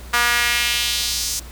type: tone with high-pass filter sweep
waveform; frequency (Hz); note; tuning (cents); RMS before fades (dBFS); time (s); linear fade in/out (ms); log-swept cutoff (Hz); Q
sawtooth; 239.3; A#3; +46; -20; 0.13-1.4; 10; 1300 to 6300; 1.7
effects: added 60 Hz sine -35 dBFS peak until 1.51 s + pink hiss -42 dBFS RMS until 1.51 s